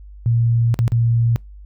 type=tone with dropouts; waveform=sine; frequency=116.6 Hz; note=A#2; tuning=1 cent sharp; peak=-13 dBFS; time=0.26-1.36 s; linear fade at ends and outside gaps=0 ms; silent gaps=0.742-0.79 / 0.879-0.92 s; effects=noise-tail reverb RT60 0.2 s tail -26 dB re dry + added 50 Hz sine -36 dBFS peak until 1.65 s